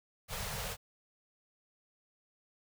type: band-stop noise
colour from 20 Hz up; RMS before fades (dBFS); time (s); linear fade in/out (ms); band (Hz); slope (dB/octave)
pink; -39; 0.28-0.77; 50; 200 to 430; 96
effects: none